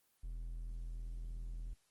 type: tone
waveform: triangle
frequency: 41.52 Hz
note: E1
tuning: 13 cents sharp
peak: -39 dBFS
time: 0.23-1.74 s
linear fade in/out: 10 ms
effects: white hiss -75 dBFS RMS until 1.9 s + Opus 24 kbps